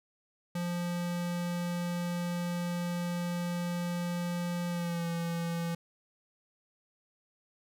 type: tone with pitch glide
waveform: square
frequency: 174.61 to 168.95 Hz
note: F3 to E3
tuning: 0 to +43 cents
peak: -32 dBFS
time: 0.55-5.75 s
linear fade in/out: 5 ms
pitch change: -57 cents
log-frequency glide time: 4.69-5.07 s
effects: none